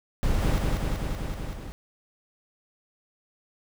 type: noise with echo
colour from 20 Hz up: brown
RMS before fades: -24 dBFS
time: 0.23-0.58 s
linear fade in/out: 0 ms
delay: 190 ms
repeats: 6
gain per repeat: -2 dB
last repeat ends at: 1.72 s
effects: none